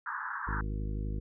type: band-pass noise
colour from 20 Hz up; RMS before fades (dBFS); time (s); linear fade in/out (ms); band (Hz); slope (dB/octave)
white; -37; 0.06-0.61; 2; 890 to 1700; 96
type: harmonic tone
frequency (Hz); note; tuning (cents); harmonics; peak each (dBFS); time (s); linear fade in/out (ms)
51.91; G#1; 0; 1 / 2 / 3 / 4 / 5 / 6 / 7 / 9; -33 / -39 / -43 / -45 / -47 / -49 / -50 / -52; 0.47-1.2; 10
effects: none